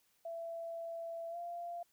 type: tone with pitch glide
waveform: sine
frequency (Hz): 668 to 691.2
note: E5 to F5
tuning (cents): +23 to -18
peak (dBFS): -40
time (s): 0.25-1.83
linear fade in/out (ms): 5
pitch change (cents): +59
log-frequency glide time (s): 1.3-1.37
effects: white hiss -74 dBFS RMS until 1.92 s